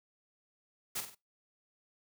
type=noise with echo; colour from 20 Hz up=white; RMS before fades=-36 dBFS; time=0.95-1.01 s; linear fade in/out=10 ms; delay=47 ms; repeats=3; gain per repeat=-7 dB; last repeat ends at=1.151 s; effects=noise-tail reverb RT60 0.2 s tail -21 dB re dry